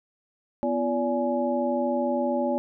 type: tone cluster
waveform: sine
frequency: 248.9 / 341.8 / 576 / 839 Hz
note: B3 / F4 / D5 / G#5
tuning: +14 / -37 / -34 / +17 cents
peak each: -27 / -31 / -26 / -31 dBFS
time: 0.63-2.58 s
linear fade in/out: 0 ms
effects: none